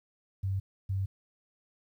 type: tone pair in turn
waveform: sine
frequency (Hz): 96.6 / 96.6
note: G2 / G2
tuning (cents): -25 / -25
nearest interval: unison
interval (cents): 0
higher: neither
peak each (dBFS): -28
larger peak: neither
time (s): 0.43-0.6 / 0.89-1.06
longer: neither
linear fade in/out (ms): 10
effects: 11-bit